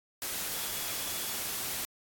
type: tone in noise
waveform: sine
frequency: 3400 Hz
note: G#7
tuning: 40 cents sharp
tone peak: -46 dBFS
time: 0.54-1.38 s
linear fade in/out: 0 ms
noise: white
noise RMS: -35 dBFS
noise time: 0.22-1.85 s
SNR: -14 dB
effects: AAC 64 kbps